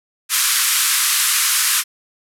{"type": "band-pass noise", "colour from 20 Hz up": "white", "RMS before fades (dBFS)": -17, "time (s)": [0.29, 1.84], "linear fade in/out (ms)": 50, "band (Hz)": [1100, 13000], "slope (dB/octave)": 48, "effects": []}